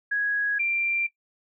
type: tone pair in turn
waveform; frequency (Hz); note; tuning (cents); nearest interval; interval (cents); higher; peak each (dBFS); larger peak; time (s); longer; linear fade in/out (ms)
sine; 1661.2 / 2367; G#6 / D7; 0 / +13; tritone; 613; second; -22; neither; 0.11-0.59 / 0.59-1.07; neither; 10
effects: noise-tail reverb RT60 0.1 s tail -17 dB re dry